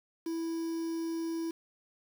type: tone with quantisation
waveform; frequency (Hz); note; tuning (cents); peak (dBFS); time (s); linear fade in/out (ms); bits
triangle; 329.6; E4; 0; -30; 0.26-1.51; 5; 8
effects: none